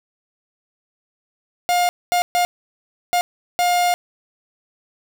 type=tone bursts at uneven times; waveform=45% pulse; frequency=709 Hz; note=F5; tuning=26 cents sharp; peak=-15 dBFS; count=5; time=1.69-1.89 / 2.12-2.22 / 2.35-2.45 / 3.13-3.21 / 3.59-3.94 s; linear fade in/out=0 ms; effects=9-bit